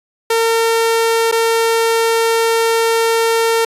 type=tone with dropouts; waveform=sawtooth; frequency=455.7 Hz; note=A#4; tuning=39 cents flat; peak=-8 dBFS; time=0.3-3.65 s; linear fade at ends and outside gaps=5 ms; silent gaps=1.315-1.323 s; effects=resampled to 32000 Hz